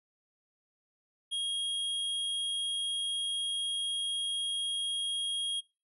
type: tone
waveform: square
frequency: 3268 Hz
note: G#7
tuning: 29 cents flat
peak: -32 dBFS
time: 1.31-5.61 s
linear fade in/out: 20 ms
effects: noise-tail reverb RT60 0.3 s tail -23 dB re dry + resampled to 32000 Hz